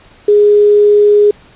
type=tone with quantisation; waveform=sine; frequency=414.5 Hz; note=G#4; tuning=3 cents flat; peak=-4 dBFS; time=0.28-1.31 s; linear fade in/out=5 ms; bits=5; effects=pink hiss -43 dBFS RMS until 1.55 s + resampled to 8000 Hz